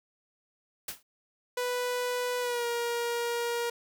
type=noise with exponential decay; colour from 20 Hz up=white; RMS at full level=-31 dBFS; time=0.88-1.03 s; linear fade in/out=5 ms; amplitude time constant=31 ms
type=tone with pitch glide; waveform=sawtooth; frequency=493.9 to 473 Hz; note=B4 to A#4; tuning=0 to +25 cents; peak=-25 dBFS; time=1.57-3.7 s; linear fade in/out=5 ms; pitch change=-75 cents; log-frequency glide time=2.4-2.66 s
effects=none